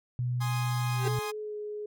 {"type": "tone", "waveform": "sine", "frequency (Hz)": 123.47, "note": "B2", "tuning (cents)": 0, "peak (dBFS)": -27, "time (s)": [0.19, 1.19], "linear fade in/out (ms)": 0}
{"type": "chord", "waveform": "sawtooth", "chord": "Ab major", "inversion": "none", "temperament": "equal", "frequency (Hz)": [830.6, 1046.5, 1244.5], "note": ["Ab5", "C6", "Eb6"], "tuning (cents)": [0, 0, 0], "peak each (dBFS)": [-34, -36, -36], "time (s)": [0.4, 1.32], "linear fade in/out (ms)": 20}
{"type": "tone with exponential growth", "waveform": "35% pulse", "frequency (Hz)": 392, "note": "G4", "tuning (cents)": 0, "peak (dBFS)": -25, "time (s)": [0.9, 1.08], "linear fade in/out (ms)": 2, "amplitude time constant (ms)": 37}
{"type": "tone with pitch glide", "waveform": "sine", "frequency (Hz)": [426.5, 419.7], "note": ["G#4", "G#4"], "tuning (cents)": [46, 18], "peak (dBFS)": -34, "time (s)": [1.05, 1.86], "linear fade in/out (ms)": 5, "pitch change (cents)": -28, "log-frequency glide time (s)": [1.4, 1.56]}
{"effects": []}